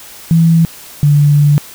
sine tone pair in turn, 164.9 / 145.94 Hz, E3 / D3, +1 / -11 cents, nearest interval major second, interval 212 cents, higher first, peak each -5 dBFS, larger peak neither, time 0.31-0.65 / 1.03-1.58 s, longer second, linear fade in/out 0 ms, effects white hiss -34 dBFS RMS until 1.74 s

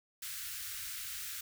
white band-stop noise, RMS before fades -42 dBFS, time 0.22-1.41 s, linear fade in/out 5 ms, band 110 to 1300 Hz, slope 48 dB/octave, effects none

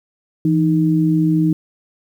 sine tone pair together, 165.14 / 311.1 Hz, E3 / D#4, +3 / 0 cents, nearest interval major seventh, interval 1097 cents, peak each -15 dBFS, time 0.45-1.53 s, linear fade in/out 2 ms, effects 8-bit

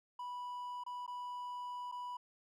triangle tone with dropouts, 984 Hz, B5, 7 cents flat, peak -39 dBFS, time 0.19-2.17 s, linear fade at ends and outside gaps 5 ms, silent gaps 0.838-0.863 / 1.065-1.077 / 1.916-1.922 s, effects none

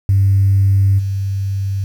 sine tone with level steps, 98 Hz, G2, in tune, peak -8 / -16 dBFS, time 0.09-1.84 s, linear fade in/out 0 ms, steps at 0.98 s, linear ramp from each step 20 ms, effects tanh soft clip ceiling -4 dBFS + 7-bit

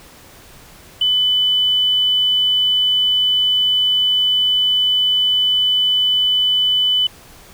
triangle tone, 3000 Hz, F#7, 23 cents sharp, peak -9 dBFS, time 1.01-7.07 s, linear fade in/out 5 ms, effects tanh soft clip ceiling -11 dBFS + pink hiss -43 dBFS RMS until 7.53 s

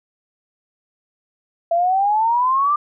sine exponential sweep, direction up, 667 to 1200 Hz, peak -14 dBFS, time 1.71-2.76 s, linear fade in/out 5 ms, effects none

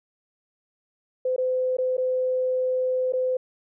sine tone with dropouts, 511 Hz, C5, 41 cents flat, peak -21 dBFS, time 1.25-3.37 s, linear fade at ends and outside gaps 5 ms, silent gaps 1.363-1.38 / 1.769-1.784 / 1.969-1.979 / 3.124-3.134 s, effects none

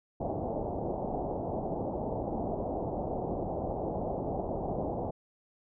white low-pass noise, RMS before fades -34 dBFS, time 0.2-5.11 s, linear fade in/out 10 ms, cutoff 800 Hz, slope 48 dB/octave, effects none

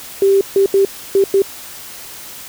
sine tone bursts at uneven times, 392 Hz, G4, in tune, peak -8 dBFS, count 5, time 0.22-0.41 / 0.56-0.66 / 0.74-0.85 / 1.15-1.24 / 1.34-1.42 s, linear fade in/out 2 ms, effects white hiss -33 dBFS RMS until 2.48 s

